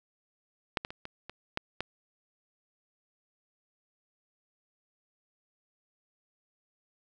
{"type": "clicks", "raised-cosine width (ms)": 0.3, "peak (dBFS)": [-11, -19, -25, -24, -25, -14, -16], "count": 7, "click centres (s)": [0.772, 0.849, 0.905, 1.054, 1.296, 1.574, 1.806], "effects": []}